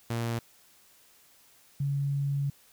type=tone pair in turn; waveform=sawtooth / sine; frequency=116.54 / 140.54 Hz; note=A#2 / C#3; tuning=0 / +24 cents; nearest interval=minor third; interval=324 cents; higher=second; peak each=-25 / -26 dBFS; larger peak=first; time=0.1-0.39 / 1.8-2.5 s; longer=second; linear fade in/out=5 ms; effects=white hiss -60 dBFS RMS until 2.72 s